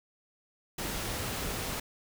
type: noise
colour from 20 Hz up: pink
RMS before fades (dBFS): -35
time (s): 0.78-1.8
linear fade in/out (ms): 5
effects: none